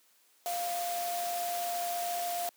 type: tone in noise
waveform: sine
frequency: 699 Hz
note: F5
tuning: 1 cent sharp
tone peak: -32 dBFS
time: 0.46-2.49 s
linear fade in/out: 0 ms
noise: white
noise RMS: -39 dBFS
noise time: 0.46-2.49 s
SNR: +4 dB
effects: white hiss -66 dBFS RMS until 2.56 s + high-pass 300 Hz 12 dB/octave